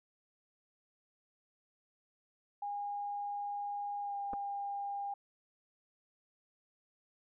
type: tone with pitch glide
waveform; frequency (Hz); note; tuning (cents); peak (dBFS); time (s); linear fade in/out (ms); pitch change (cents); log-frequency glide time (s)
sine; 815 to 804.2; G#5 to G5; -33 to +44; -36; 2.62-5.14; 5; -23; 4.01-4.16
type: clicks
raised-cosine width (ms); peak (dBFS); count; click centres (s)
1; -29; 2; 4.333 / 4.337
effects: none